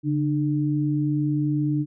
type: tone pair together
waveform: sine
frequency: 143.44 / 300.8 Hz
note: D3 / D4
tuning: -40 / +42 cents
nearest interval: octave + minor second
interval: 1282 cents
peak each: -23 dBFS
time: 0.03-1.86 s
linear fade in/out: 50 ms
effects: none